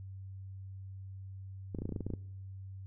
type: clicks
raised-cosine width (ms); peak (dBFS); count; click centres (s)
3; -24; 11; 1.748 / 1.787 / 1.82 / 1.855 / 1.892 / 1.923 / 1.962 / 2.007 / 2.066 / 2.103 / 2.137
effects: noise-tail reverb RT60 1.0 s tail -23 dB re dry + added 96 Hz sine -43 dBFS peak until 2.86 s